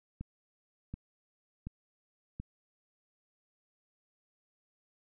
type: click train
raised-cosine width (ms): 5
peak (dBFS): -27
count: 4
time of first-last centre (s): 0.21-2.4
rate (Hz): 1.37
effects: none